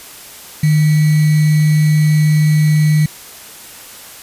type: tone with sample-and-hold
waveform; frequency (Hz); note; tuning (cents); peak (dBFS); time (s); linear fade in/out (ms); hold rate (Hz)
sine; 153.1; D#3; -28; -8; 0.63-3.06; 5; 2100
effects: white hiss -35 dBFS RMS until 4.22 s + resampled to 32000 Hz